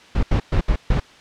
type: noise bursts at uneven times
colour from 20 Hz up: brown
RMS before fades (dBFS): -17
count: 5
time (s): 0.15-0.23 / 0.31-0.4 / 0.52-0.61 / 0.68-0.76 / 0.9-1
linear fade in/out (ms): 5
effects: white hiss -46 dBFS RMS until 1.2 s + low-pass 4000 Hz 12 dB/octave